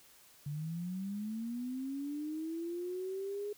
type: linear sweep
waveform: sine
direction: up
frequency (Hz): 142 to 416.9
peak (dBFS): -36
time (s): 0.46-3.53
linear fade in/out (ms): 5
effects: white hiss -61 dBFS RMS until 3.57 s